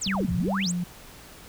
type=exponential two-way sweep; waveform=sine; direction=down then up; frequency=8870 to 73.42 to 8870 Hz; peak=-27 dBFS; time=0.01-0.72 s; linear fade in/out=10 ms; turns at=0.33 s
type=tone with vibrato; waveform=sine; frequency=185 Hz; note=F#3; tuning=in tune; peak=-25 dBFS; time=0.06-0.84 s; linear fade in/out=5 ms; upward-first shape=square; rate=2.5 Hz; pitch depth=80 cents each way
type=clicks; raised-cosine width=5 ms; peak=-26 dBFS; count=9; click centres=0.075 / 0.151 / 0.206 / 0.248 / 0.315 / 0.347 / 0.402 / 0.442 / 0.482 s
effects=pink hiss -47 dBFS RMS until 1.48 s